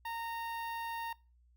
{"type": "tone with notch filter", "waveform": "sawtooth", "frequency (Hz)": 923, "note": "A#5", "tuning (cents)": -17, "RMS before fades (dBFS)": -40, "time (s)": [0.05, 1.13], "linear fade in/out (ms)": 5, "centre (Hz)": 7200, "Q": 0.54, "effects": ["noise-tail reverb RT60 0.3 s tail -22 dB re dry", "added 60 Hz sine -63 dBFS peak until 1.56 s"]}